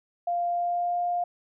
sine tone with pitch glide, 697 to 704.3 Hz, F5 to F5, -4 to +14 cents, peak -24 dBFS, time 0.27-1.24 s, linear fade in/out 5 ms, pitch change +18 cents, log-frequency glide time 0.48-1 s, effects none

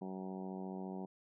harmonic tone, 94.4 Hz, F#2, 35 cents sharp, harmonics 2 / 3 / 4 / 5 / 6 / 7 / 8 / 9 / 10, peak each -43 / -50 / -48 / -55 / -57 / -55 / -53 / -57 / -58 dBFS, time 0.01-1.06 s, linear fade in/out 10 ms, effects none

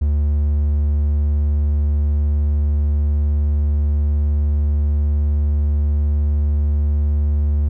triangle tone, 73.42 Hz, D2, in tune, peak -12 dBFS, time 0.01-7.69 s, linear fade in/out 10 ms, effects none

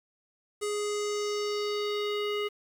square tone with low-pass filter sweep, 415.3 Hz, G#4, in tune, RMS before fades -31 dBFS, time 0.61-2.49 s, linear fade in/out 20 ms, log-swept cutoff 9100 to 2800 Hz, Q 2.8, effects 9-bit

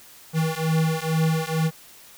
square beating tone pair, 159.1 / 161.3 Hz, D#3 / E3, +39 / -37 cents, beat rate 2.2 Hz, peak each -24 dBFS, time 0.33-1.71 s, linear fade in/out 50 ms, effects white hiss -48 dBFS RMS until 2.17 s

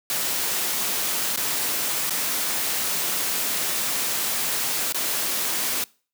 white noise with dropouts, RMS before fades -25 dBFS, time 0.1-5.84 s, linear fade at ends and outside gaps 1 ms, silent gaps 1.361-1.374 / 2.096-2.106 / 4.924-4.945 s, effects noise-tail reverb RT60 0.4 s tail -24 dB re dry + high-pass 150 Hz 12 dB/octave

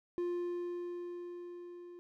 triangle tone with level ramp, 350.9 Hz, F4, 8 cents sharp, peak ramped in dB -30 to -46 dBFS, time 0.18-1.99 s, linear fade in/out 0 ms, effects none

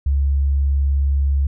sine tone, 69.5 Hz, C#2, 5 cents sharp, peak -14 dBFS, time 0.06-1.47 s, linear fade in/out 5 ms, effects none

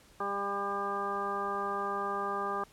harmonic tone, 200 Hz, G3, 35 cents sharp, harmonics 1 / 2 / 3 / 4 / 5 / 6 / 8, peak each -45 / -38 / -43 / -38 / -41 / -34 / -44 dBFS, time 0.2-2.64 s, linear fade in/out 5 ms, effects pink hiss -60 dBFS RMS until 2.72 s + low-pass 12000 Hz 12 dB/octave

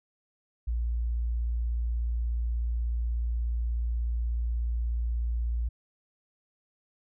sine tone, 58.27 Hz, A#1, in tune, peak -26 dBFS, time 0.67-5.69 s, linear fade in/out 10 ms, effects none

